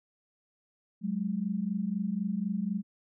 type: tone pair together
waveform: sine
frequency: 186.5 / 210.5 Hz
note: F#3 / G#3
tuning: +14 / +24 cents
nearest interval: major second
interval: 210 cents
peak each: -32 / -31 dBFS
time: 1.01-2.83 s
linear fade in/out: 50 ms
effects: none